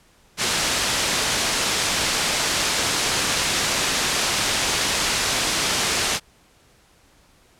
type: low-pass noise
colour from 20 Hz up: white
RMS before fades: -22 dBFS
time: 0.37-6.2 s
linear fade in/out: 50 ms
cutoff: 6700 Hz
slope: 12 dB/octave
effects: pink hiss -56 dBFS RMS until 7.59 s + low-pass 11000 Hz 12 dB/octave